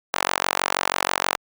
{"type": "tone with high-pass filter", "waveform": "sawtooth", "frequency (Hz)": 46.25, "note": "F#1", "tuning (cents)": 0, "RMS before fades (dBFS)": -24, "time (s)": [0.13, 1.36], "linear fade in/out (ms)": 10, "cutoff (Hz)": 900, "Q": 1.2, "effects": ["Opus 48 kbps"]}